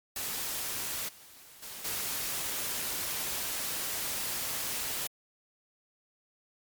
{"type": "noise with level steps", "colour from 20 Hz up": "white", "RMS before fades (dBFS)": [-35, -53, -43, -34], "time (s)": [0.16, 5.07], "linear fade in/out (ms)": 2, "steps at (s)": [1.08, 1.62, 1.84], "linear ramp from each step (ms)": 10, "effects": ["MP3 96 kbps"]}